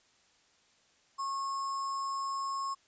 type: tone with sample-and-hold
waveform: sine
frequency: 1090 Hz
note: C#6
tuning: 29 cents flat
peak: -32 dBFS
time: 1.18-2.75 s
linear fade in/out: 20 ms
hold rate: 6300 Hz
effects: white hiss -67 dBFS RMS until 2.87 s + resampled to 16000 Hz